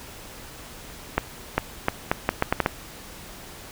accelerating click train, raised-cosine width 0.5 ms, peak -4 dBFS, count 9, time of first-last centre 1.18-2.661 s, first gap 400 ms, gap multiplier 0.76, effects pink hiss -42 dBFS RMS until 3.71 s

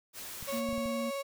white noise, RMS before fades -43 dBFS, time 0.13-0.63 s, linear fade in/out 50 ms
clicks, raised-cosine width 5 ms, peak -33 dBFS, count 5, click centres 0.427 / 0.689 / 0.729 / 0.78 / 0.858 s
35% pulse tone with vibrato, 554.4 Hz, C#5, in tune, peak -32 dBFS, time 0.47-1.23 s, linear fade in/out 20 ms, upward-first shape sine, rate 19 Hz, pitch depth 14 cents each way
triangle tone, 233.1 Hz, A#3, in tune, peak -32 dBFS, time 0.52-1.11 s, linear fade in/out 20 ms
effects none

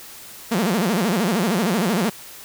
sawtooth tone with vibrato, 200.9 Hz, G3, 43 cents sharp, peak -14 dBFS, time 0.51-2.1 s, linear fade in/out 10 ms, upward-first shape sine, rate 13 Hz, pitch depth 290 cents each way, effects white hiss -40 dBFS RMS until 2.44 s

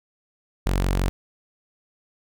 sawtooth tone, 46.25 Hz, F#1, in tune, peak -16 dBFS, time 0.66-1.09 s, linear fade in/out 0 ms, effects none

